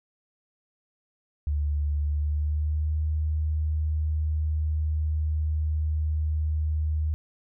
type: tone with pitch glide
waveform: sine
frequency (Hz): 73.42 to 77.11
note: D2 to D#2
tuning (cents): 0 to -15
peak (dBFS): -23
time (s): 1.47-7.14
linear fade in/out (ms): 0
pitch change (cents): +85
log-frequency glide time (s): 2-2.98
effects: none